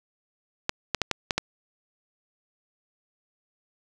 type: clicks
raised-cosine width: 0.2 ms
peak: -6 dBFS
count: 6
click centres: 0.694 / 0.947 / 1.017 / 1.113 / 1.308 / 1.38 s
effects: none